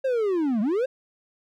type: linear two-way sweep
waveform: triangle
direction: down then up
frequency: 544 to 198.5 to 544 Hz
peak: -19 dBFS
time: 0.04-0.86 s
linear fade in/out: 10 ms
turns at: 0.61 s
effects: none